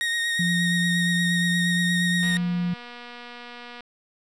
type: tone with vibrato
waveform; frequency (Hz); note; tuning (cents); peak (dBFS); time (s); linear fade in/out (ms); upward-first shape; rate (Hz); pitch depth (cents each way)
30% pulse; 1864.7; A#6; 0; -20; 0.01-2.37; 0; sine; 8.5; 19
type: tone with pitch glide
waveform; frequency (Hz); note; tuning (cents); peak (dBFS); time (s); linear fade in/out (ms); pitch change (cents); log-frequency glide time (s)
sine; 174.61 to 176.33; F3 to F3; 0 to +17; -22; 0.39-2.74; 5; +17; 1.4-1.97
type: click train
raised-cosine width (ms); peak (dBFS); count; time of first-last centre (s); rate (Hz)
0.3; -25; 381; 2.23-3.807; 241
effects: low-pass 10000 Hz 12 dB/octave